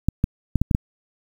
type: clicks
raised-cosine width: 5 ms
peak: -5 dBFS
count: 6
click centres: 0.086 / 0.241 / 0.557 / 0.616 / 0.712 / 0.749 s
effects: 7-bit